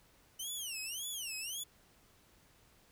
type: tone with vibrato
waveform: 15% pulse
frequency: 2962 Hz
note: F#7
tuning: 1 cent sharp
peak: -32 dBFS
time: 0.39-1.64 s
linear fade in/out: 10 ms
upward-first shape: sine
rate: 1.8 Hz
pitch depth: 260 cents each way
effects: pink hiss -66 dBFS RMS until 2.91 s